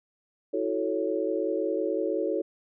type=chord; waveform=sine; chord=F# minor seventh; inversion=third; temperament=equal with one note detuned; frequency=324.2 / 370 / 440 / 554.4 Hz; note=E4 / F#4 / A4 / C#5; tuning=-29 / 0 / 0 / 0 cents; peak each=-31 / -31 / -30 / -31 dBFS; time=0.53-2.42 s; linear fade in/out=10 ms; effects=none